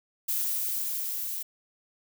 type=noise with level ramp; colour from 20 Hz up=violet; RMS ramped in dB=-28 to -34 dBFS; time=0.28-1.43 s; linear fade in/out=10 ms; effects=none